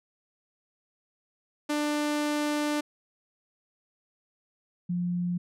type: tone pair in turn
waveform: sawtooth / sine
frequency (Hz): 296.8 / 176.48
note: D4 / F3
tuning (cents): +18 / +18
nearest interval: major sixth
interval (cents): 900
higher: first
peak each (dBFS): -22 / -26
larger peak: first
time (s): 1.69-2.81 / 4.89-5.38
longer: first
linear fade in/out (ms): 10
effects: low-pass 11000 Hz 12 dB/octave